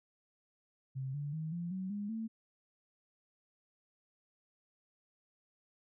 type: tone with pitch steps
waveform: sine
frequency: 132.8 / 144.82 / 157.93 / 172.22 / 187.81 / 204.8 / 223.3 Hz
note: C3 / D3 / D#3 / F3 / F#3 / G#3 / A3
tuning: +26 / -24 / +26 / -24 / +26 / -24 / +26 cents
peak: -36 dBFS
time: 0.95-2.28 s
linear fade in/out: 20 ms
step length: 190 ms
effects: none